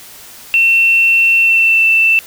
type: tone with pitch glide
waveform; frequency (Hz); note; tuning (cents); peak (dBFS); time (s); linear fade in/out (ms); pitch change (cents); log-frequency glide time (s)
sine; 2700 to 2667; E7 to E7; +41 to +20; -7; 0.54-2.19; 0; -21; 1.42-1.86
effects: white hiss -36 dBFS RMS until 2.26 s